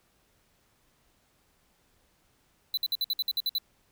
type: tone bursts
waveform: square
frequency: 4000 Hz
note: B7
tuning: 21 cents sharp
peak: -26 dBFS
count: 10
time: 2.74-3.583 s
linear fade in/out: 2 ms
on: 33 ms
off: 57 ms
effects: pink hiss -68 dBFS RMS until 3.91 s